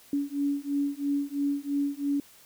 sine beating tone pair, 282.3 / 285.3 Hz, C#4 / C#4, +32 / +50 cents, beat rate 3 Hz, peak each -29 dBFS, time 0.13-2.2 s, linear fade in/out 2 ms, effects white hiss -55 dBFS RMS until 2.45 s

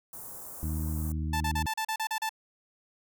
white band-stop noise, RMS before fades -43 dBFS, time 0.13-1.12 s, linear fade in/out 2 ms, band 1200 to 7800 Hz, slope 24 dB/octave
harmonic tone, 78 Hz, D#2, 5 cents sharp, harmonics 1 / 2 / 3 / 4, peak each -30 / -36 / -40 / -42 dBFS, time 0.63-1.66 s, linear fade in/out 0 ms
sawtooth tone bursts, 880 Hz, A5, in tune, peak -25 dBFS, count 9, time 1.33-2.293 s, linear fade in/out 5 ms, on 75 ms, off 36 ms
effects none

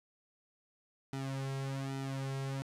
sawtooth tone with flanger, 135.4 Hz, C#3, 40 cents flat, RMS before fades -38 dBFS, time 1.13-2.62 s, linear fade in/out 0 ms, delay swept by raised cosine 1.8 to 3.4 ms, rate 1.2 Hz, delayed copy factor -0.85, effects low-pass 10000 Hz 12 dB/octave

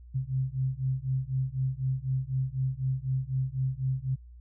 sine beating tone pair, 129.6 / 133.6 Hz, C3 / C3, -16 / +36 cents, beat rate 4 Hz, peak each -30 dBFS, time 0.14-4.16 s, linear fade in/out 20 ms, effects added 60 Hz sine -46 dBFS peak until 4.4 s

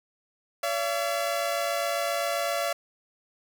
sawtooth tone pair together, 569.5 / 677 Hz, C#5 / E5, +47 / +46 cents, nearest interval minor third, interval 299 cents, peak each -26 / -24 dBFS, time 0.63-2.73 s, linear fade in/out 5 ms, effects none

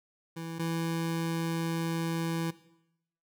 25% pulse tone pair in turn, 164.81 / 165.39 Hz, E3 / E3, 0 / +6 cents, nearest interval unison, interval 6 cents, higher second, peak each -33 / -26 dBFS, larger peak second, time 0.36-0.59 / 0.59-2.51 s, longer second, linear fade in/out 10 ms, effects noise-tail reverb RT60 0.8 s tail -17 dB re dry

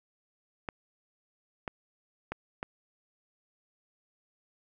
clicks, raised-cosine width 0.5 ms, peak -19 dBFS, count 4, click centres 0.688 / 1.678 / 2.32 / 2.629 s, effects none

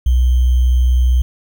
sine tone with sample-and-hold, 62.3 Hz, B1, 16 cents sharp, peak -9 dBFS, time 0.06-1.22 s, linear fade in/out 5 ms, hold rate 3150 Hz, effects none

